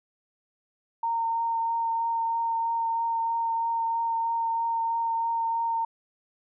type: tone with vibrato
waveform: sine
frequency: 918 Hz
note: A#5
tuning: 27 cents flat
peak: -24 dBFS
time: 1.03-5.85 s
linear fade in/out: 5 ms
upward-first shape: triangle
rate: 3.1 Hz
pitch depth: 13 cents each way
effects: none